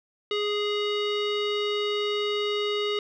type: tone with low-pass filter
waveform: square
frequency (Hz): 415.3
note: G#4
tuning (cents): 0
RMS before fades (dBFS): -27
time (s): 0.31-2.99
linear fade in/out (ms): 2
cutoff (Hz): 3400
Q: 7
effects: none